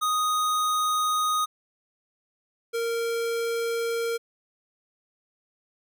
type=tone pair in turn; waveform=square; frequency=1244.5 / 463.1 Hz; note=D#6 / A#4; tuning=0 / -11 cents; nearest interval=octave + perfect fourth; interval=1711 cents; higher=first; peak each=-23 / -26 dBFS; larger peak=first; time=0.01-1.46 / 2.73-4.18 s; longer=neither; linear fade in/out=20 ms; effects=none